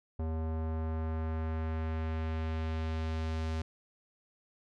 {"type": "tone with low-pass filter sweep", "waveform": "square", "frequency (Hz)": 80, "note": "D#2", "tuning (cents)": 49, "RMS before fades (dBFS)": -34, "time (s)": [0.19, 3.62], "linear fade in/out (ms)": 5, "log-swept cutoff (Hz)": [760, 5800], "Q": 0.9, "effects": []}